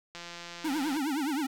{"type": "click train", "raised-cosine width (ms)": 0.2, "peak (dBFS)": -25, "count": 142, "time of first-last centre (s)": [0.15, 0.97], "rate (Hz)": 172}
{"type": "tone with vibrato", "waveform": "square", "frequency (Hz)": 290, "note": "D4", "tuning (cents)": -22, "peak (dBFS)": -29, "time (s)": [0.64, 1.47], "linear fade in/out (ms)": 10, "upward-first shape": "triangle", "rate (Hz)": 9.6, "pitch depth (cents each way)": 220}
{"effects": []}